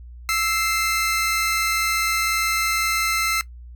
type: tone pair together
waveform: sawtooth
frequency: 1318.5 / 2093 Hz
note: E6 / C7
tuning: 0 / 0 cents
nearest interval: minor sixth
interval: 800 cents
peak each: -19 dBFS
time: 0.29-3.41 s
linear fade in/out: 0 ms
effects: noise-tail reverb RT60 0.1 s tail -18 dB re dry + added 60 Hz sine -37 dBFS peak until 3.75 s